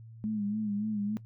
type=tone with vibrato; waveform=sine; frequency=210 Hz; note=G#3; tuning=19 cents sharp; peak=-29 dBFS; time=0.24-1.17 s; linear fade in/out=0 ms; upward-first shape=sine; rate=3.5 Hz; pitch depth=64 cents each way; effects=noise-tail reverb RT60 0.1 s tail -18 dB re dry + added 113 Hz sine -46 dBFS peak until 1.25 s